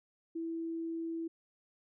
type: tone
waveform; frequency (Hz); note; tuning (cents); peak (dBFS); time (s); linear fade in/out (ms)
sine; 329.6; E4; 0; -35; 0.35-1.28; 10
effects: none